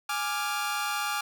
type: chord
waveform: sawtooth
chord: D diminished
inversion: second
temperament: equal with one note detuned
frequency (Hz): 830.6 / 1180.8 / 1396.9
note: Ab5 / D6 / F6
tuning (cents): 0 / +9 / 0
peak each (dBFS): -29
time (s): 0.09-1.21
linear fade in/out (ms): 5
effects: none